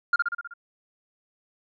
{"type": "tone with echo", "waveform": "sine", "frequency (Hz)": 1405, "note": "F6", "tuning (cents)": 10, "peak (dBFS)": -14, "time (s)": [0.13, 0.16], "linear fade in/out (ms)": 5, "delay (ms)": 63, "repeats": 6, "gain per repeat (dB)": -4, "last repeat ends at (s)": 0.538, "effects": ["tanh soft clip ceiling -16 dBFS"]}